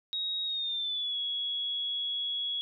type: tone with pitch glide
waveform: sine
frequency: 3780 to 3348 Hz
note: A#7 to G#7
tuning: +23 to +13 cents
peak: -30 dBFS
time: 0.13-2.61 s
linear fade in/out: 0 ms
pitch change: -210 cents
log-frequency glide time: 0.45-1.18 s
effects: none